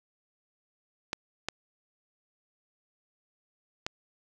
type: clicks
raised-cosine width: 0.2 ms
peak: -13 / -13 / -14 dBFS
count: 3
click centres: 1.131 / 1.486 / 3.865 s
effects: none